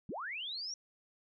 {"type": "linear sweep", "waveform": "sine", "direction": "up", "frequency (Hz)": [129.3, 5760], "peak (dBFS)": -38, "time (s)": [0.09, 0.74], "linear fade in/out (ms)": 2, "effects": []}